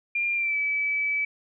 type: tone with pitch glide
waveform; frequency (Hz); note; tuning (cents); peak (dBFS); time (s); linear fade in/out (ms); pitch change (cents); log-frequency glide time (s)
sine; 2397 to 2298; D7 to D7; +35 to -38; -23; 0.15-1.25; 5; -73; 0.34-0.57
effects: none